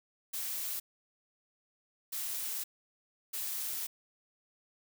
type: noise bursts at uneven times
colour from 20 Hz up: blue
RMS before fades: -37 dBFS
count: 3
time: 0.33-0.8 / 2.12-2.64 / 3.33-3.87 s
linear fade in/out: 10 ms
effects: none